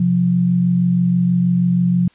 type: tone pair together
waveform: sine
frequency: 131 / 177.25 Hz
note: C3 / F3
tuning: +2 / +26 cents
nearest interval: perfect fourth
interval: 524 cents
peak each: -20 / -13 dBFS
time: 0-2.08 s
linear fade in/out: 5 ms
effects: white hiss -54 dBFS RMS until 2.14 s + resampled to 8000 Hz